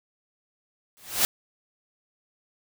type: noise with exponential growth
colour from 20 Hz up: white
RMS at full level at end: -18 dBFS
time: 0.97-1.25 s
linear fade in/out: 0 ms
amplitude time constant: 60 ms
effects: none